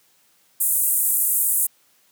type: band-pass noise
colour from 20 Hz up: white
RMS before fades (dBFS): -20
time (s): 0.6-1.67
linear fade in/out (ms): 10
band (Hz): 8100 to 16000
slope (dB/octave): 48
effects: white hiss -60 dBFS RMS until 2.11 s + high-pass 100 Hz 12 dB/octave